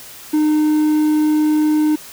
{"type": "tone", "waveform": "triangle", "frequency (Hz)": 305.3, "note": "D#4", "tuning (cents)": -33, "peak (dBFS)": -10, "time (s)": [0.33, 1.96], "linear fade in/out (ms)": 10, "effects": ["white hiss -37 dBFS RMS until 2.12 s"]}